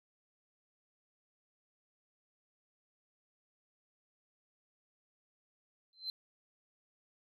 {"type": "tone with exponential growth", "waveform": "sine", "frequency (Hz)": 4093, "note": "C8", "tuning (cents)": -39, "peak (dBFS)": -31, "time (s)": [5.93, 6.1], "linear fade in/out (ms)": 1, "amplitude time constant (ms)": 36, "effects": ["tanh soft clip ceiling -32 dBFS"]}